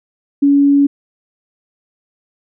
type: tone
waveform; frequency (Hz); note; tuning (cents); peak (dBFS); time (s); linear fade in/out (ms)
sine; 282.4; C#4; +32; -7; 0.42-0.87; 10
effects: none